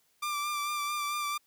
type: tone with vibrato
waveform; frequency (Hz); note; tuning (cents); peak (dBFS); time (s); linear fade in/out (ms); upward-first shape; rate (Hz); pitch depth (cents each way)
sawtooth; 1181; D6; +9; -27; 0.22-1.38; 10; sine; 4.5; 26
effects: white hiss -70 dBFS RMS until 1.46 s